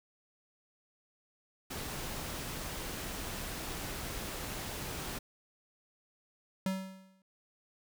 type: noise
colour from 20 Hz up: pink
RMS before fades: -40 dBFS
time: 1.7-5.19 s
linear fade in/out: 10 ms
type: tone with exponential decay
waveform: square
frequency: 190 Hz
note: F#3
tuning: 46 cents sharp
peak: -29 dBFS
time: 6.66-7.22 s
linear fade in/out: 2 ms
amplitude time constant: 120 ms
effects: none